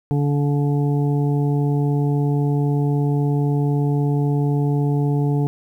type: harmonic tone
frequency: 143.8 Hz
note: D3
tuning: 36 cents flat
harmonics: 1 / 2 / 3 / 5 / 6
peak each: -17 / -24 / -27 / -34 / -36 dBFS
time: 0.11-5.47 s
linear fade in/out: 0 ms
effects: 9-bit